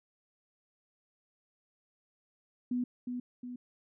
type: tone with echo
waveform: sine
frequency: 246.9 Hz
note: B3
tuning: in tune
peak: -29 dBFS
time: 2.71-2.84 s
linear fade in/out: 5 ms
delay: 360 ms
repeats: 2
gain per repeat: -5 dB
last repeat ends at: 3.56 s
effects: none